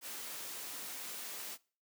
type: noise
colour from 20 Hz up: white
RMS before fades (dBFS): -44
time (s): 0.01-1.58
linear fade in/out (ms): 50
effects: noise-tail reverb RT60 0.4 s tail -23 dB re dry + high-pass 200 Hz 12 dB/octave